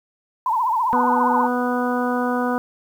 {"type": "tone with vibrato", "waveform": "sine", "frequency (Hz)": 948, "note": "A#5", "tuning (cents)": 29, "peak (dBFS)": -17, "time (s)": [0.46, 1.47], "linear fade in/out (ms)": 2, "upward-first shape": "triangle", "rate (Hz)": 15, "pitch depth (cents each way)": 190}
{"type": "harmonic tone", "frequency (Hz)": 246.9, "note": "B3", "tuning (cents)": 0, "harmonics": [1, 2, 3, 4, 5, 6], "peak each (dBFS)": [-22, -25, -27, -28, -29, -30], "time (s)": [0.93, 2.58], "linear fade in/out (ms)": 0}
{"effects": ["8-bit"]}